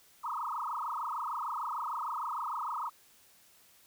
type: tone with frequency modulation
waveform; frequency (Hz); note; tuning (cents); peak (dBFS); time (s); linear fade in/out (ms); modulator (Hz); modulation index
sine; 1100; C#6; -14; -33; 0.23-2.9; 20; 26.6; 7.1
effects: white hiss -62 dBFS RMS until 3.86 s